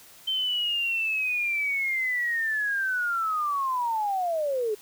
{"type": "linear sweep", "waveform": "sine", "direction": "down", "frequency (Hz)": [3114, 408.5], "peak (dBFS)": -24, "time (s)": [0.27, 4.75], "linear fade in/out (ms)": 10, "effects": ["white hiss -51 dBFS RMS until 4.81 s"]}